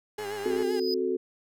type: tone with vibrato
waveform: 35% pulse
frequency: 411.3 Hz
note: G#4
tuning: 17 cents flat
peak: -31 dBFS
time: 0.18-0.8 s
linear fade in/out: 5 ms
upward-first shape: sine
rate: 7.7 Hz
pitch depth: 61 cents each way
type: click train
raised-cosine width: 0.5 ms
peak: -27 dBFS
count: 46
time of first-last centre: 0.19-0.627 s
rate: 103 Hz
type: tone with exponential growth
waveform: triangle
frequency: 4989 Hz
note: D#8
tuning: 4 cents sharp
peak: -27 dBFS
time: 0.43-0.94 s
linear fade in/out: 1 ms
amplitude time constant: 110 ms
type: chord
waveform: sine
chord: F# diminished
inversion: second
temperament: equal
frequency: 261.6 / 370 / 440 Hz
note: C4 / F#4 / A4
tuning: 0 / 0 / 0 cents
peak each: -33 / -27 / -30 dBFS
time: 0.45-1.17 s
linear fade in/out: 10 ms
effects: none